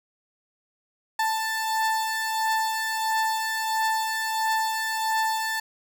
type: beating tone pair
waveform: 30% pulse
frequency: 883 / 884.5 Hz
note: A5 / A5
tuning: +6 / +9 cents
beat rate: 1.5 Hz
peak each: -28 / -22 dBFS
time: 1.19-5.6 s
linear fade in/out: 5 ms
effects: none